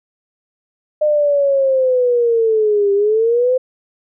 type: linear two-way sweep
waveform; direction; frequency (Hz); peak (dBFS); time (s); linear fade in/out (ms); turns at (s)
sine; down then up; 609 to 396.2 to 518; -11; 1.01-3.58; 10; 2.93
effects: none